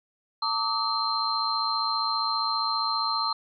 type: tone cluster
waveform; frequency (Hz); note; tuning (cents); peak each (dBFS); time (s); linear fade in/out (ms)
sine; 900 / 1155 / 1270 / 4150; A5 / D6 / D#6 / C8; +39 / -29 / +35 / -15; -31 / -29 / -32 / -28; 0.42-3.33; 5
effects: none